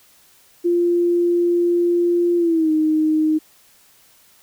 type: tone with pitch glide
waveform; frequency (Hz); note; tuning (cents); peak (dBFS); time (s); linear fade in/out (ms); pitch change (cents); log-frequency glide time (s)
sine; 347.3 to 311.2; F4 to D#4; -10 to 0; -14; 0.64-3.39; 20; -190; 2.37-2.71
effects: white hiss -53 dBFS RMS until 4.42 s